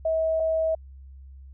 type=tone pair in turn; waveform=sine; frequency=643 / 643 Hz; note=E5 / E5; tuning=-43 / -43 cents; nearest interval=unison; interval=0 cents; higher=neither; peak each=-21 dBFS; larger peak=neither; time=0.05-0.4 / 0.4-0.75 s; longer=neither; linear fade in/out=5 ms; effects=added 67 Hz sine -42 dBFS peak until 1.53 s